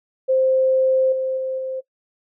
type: tone with level steps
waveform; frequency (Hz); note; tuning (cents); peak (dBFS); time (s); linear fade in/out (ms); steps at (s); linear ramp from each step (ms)
sine; 523.3; C5; 0; -14 / -20 / -22 / -24; 0.28-1.81; 20; 1.12 / 1.37 / 1.58; 5
effects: noise-tail reverb RT60 0.1 s tail -19 dB re dry